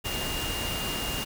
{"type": "tone in noise", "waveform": "sine", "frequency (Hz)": 2822, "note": "F7", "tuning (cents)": 17, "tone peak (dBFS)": -34, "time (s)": [0.04, 1.25], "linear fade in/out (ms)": 20, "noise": "pink", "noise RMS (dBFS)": -32, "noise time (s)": [0.04, 1.25], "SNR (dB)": -5, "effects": []}